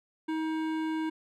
sine tone with hard clipping, 317 Hz, D#4, 32 cents sharp, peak -31 dBFS, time 0.28-1.1 s, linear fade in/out 10 ms, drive 15 dB, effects none

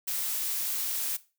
blue noise, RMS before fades -31 dBFS, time 0.07-1.17 s, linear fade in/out 10 ms, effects noise-tail reverb RT60 0.3 s tail -17 dB re dry

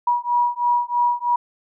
sine beating tone pair, 963 / 966.1 Hz, B5 / B5, -44 / -38 cents, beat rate 3.1 Hz, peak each -20 dBFS, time 0.07-1.36 s, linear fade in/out 5 ms, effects none

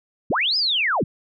sine linear two-way sweep, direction up then down, 80 to 5170 to 80 Hz, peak -18 dBFS, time 0.3-1.04 s, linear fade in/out 5 ms, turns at 0.57 s, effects none

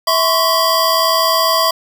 square tone cluster, 652 / 1033 / 1113 / 4777 Hz, E5 / C6 / C#6 / D8, -19 / -22 / +7 / +29 cents, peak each -18 dBFS, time 0.07-1.71 s, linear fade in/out 5 ms, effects none

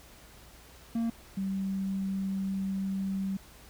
triangle / sine tone pair in turn, 229.8 / 193.24 Hz, A#3 / G3, -25 / -25 cents, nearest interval minor third, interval 300 cents, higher first, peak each -25 / -29 dBFS, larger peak first, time 0.95-1.1 / 1.37-3.37 s, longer second, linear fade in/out 5 ms, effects added 60 Hz sine -56 dBFS peak until 3.69 s + pink hiss -54 dBFS RMS until 3.69 s

